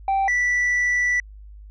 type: tone pair in turn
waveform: sine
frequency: 780 / 1965.5 Hz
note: G5 / B6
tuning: -9 / -9 cents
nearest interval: octave + major third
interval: 1600 cents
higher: second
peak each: -15 dBFS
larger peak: neither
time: 0.08-0.28 / 0.28-1.2 s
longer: second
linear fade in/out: 2 ms
effects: tanh soft clip ceiling -17 dBFS + added 51 Hz sine -39 dBFS peak until 1.7 s